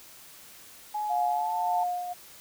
sine tone with pitch glide, 843 to 885.9 Hz, G#5 to A5, +26 to +12 cents, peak -28 dBFS, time 0.94-1.84 s, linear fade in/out 10 ms, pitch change +86 cents, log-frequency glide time 1.29-1.56 s
sine tone with tremolo, 714 Hz, F5, 38 cents sharp, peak -24 dBFS, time 1.09-2.14 s, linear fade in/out 20 ms, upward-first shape triangle, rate 1.8 Hz, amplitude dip 65%
effects white hiss -50 dBFS RMS until 2.4 s

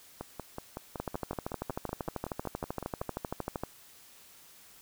two click trains, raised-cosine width 1 ms, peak -19 / -23 dBFS, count 35 / 16, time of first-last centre 1-3.636 / 0.21-3.014 s, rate 12.9 / 5.35 Hz, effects white hiss -56 dBFS RMS until 4.81 s

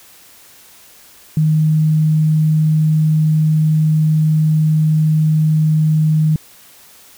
sine tone, 155.56 Hz, D#3, in tune, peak -10 dBFS, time 1.37-6.36 s, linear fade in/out 2 ms, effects white hiss -44 dBFS RMS until 7.17 s

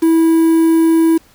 triangle tone with quantisation, 326.5 Hz, E4, 17 cents flat, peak -6 dBFS, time 0.02-1.18 s, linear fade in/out 10 ms, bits 5, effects pink hiss -49 dBFS RMS until 1.34 s

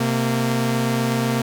sawtooth tone pair together, 128.9 / 229.7 Hz, C3 / A#3, -26 / -25 cents, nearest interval minor seventh, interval 1001 cents, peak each -18 / -17 dBFS, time 0-1.42 s, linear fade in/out 5 ms, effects none

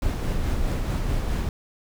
brown noise with tremolo, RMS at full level -23 dBFS, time 0.02-1.49 s, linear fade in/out 2 ms, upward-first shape sine, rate 4.7 Hz, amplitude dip 30%, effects none

